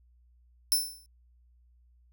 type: tone with exponential decay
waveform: 15% pulse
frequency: 5320 Hz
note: E8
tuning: 15 cents sharp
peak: -14 dBFS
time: 0.72-1.06 s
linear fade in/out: 0 ms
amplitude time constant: 72 ms
effects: added 60 Hz sine -59 dBFS peak until 2.12 s